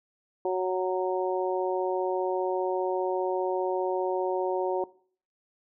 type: harmonic tone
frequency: 185 Hz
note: F#3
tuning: in tune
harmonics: 2 / 3 / 4 / 5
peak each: -27 / -31 / -33 / -35 dBFS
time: 0.45-4.84 s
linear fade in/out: 2 ms
effects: noise-tail reverb RT60 0.5 s tail -20 dB re dry